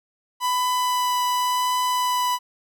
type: tone with vibrato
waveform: 45% pulse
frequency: 995 Hz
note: B5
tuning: 13 cents sharp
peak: -20 dBFS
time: 0.4-2.39 s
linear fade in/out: 50 ms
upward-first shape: triangle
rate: 0.9 Hz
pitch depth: 8 cents each way
effects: none